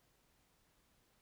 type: silence
effects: pink hiss -74 dBFS RMS until 1.21 s